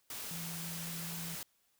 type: tone in noise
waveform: sine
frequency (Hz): 167.3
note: E3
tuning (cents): +26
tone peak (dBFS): -43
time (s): 0.31-1.35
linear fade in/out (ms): 2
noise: white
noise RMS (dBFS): -43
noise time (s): 0.1-1.43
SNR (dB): -3
effects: white hiss -74 dBFS RMS until 1.79 s